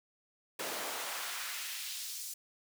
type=noise with high-pass filter sweep; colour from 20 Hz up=pink; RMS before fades=-40 dBFS; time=0.59-2.34 s; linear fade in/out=5 ms; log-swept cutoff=370 to 6600 Hz; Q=0.99; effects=none

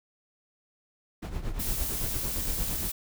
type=noise with tremolo; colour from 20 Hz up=brown; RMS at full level=-30 dBFS; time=1.22-2.9 s; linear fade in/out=10 ms; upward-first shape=triangle; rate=8.8 Hz; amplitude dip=75%
type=noise; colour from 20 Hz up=blue; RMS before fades=-33 dBFS; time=1.59-2.92 s; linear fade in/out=10 ms
effects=none

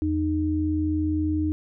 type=tone pair together; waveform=sine; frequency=84 / 307.4 Hz; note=E2 / D#4; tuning=+33 / -21 cents; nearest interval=octave + minor seventh; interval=2246 cents; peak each=-26 / -23 dBFS; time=0.02-1.52 s; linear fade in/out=0 ms; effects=none

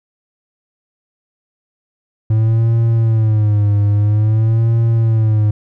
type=tone with vibrato; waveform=triangle; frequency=108.6 Hz; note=A2; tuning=22 cents flat; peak=-8 dBFS; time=2.3-5.51 s; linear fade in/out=5 ms; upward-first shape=sine; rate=0.5 Hz; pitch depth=100 cents each way; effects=none

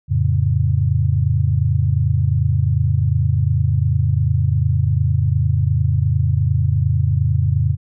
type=chord; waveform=sine; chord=F augmented; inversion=none; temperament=equal; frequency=87.31 / 110 / 138.59 Hz; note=F2 / A2 / C#3; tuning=0 / 0 / 0 cents; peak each=-18 dBFS; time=0.08-7.77 s; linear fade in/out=50 ms; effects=none

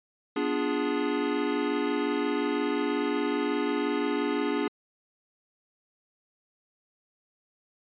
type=chord; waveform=square; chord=B diminished seventh; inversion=none; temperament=equal with one note detuned; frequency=246.9 / 292.5 / 349.2 / 415.3 Hz; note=B3 / D4 / F4 / Ab4; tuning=0 / -7 / 0 / 0 cents; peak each=-34 / -30 / -35 / -31 dBFS; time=0.36-4.68 s; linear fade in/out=5 ms; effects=resampled to 8000 Hz

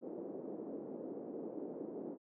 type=band-pass noise; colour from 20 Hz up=white; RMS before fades=-45 dBFS; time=0.01-2.18 s; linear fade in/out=50 ms; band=230 to 460 Hz; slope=24 dB/octave; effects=none

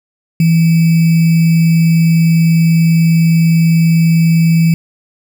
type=tone with sample-and-hold; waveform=sine; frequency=164.81 Hz; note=E3; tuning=in tune; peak=-6 dBFS; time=0.4-4.74 s; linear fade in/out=2 ms; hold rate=2450 Hz; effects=none

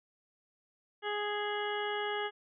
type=harmonic tone; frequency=415.3 Hz; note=G#4; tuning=in tune; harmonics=1 / 2 / 3 / 4 / 5 / 7 / 8; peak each=-36 / -38 / -42 / -40 / -43 / -43 / -46 dBFS; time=1.02-2.31 s; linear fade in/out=50 ms; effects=none

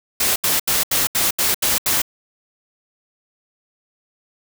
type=noise bursts; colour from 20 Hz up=white; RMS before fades=-18 dBFS; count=8; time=0.2-2.019 s; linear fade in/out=5 ms; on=160 ms; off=77 ms; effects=none

